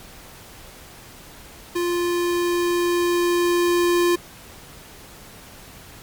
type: tone with level ramp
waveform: square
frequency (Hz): 349.1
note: F4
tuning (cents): -1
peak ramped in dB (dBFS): -21 to -16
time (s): 1.75-4.16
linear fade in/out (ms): 10
effects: pink hiss -43 dBFS RMS until 6.02 s + MP3 96 kbps